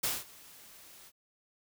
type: noise with ADSR envelope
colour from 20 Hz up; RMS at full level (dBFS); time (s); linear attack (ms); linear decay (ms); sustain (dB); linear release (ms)
white; -30; 0.03-1.12; 9; 200; -24; 49
effects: none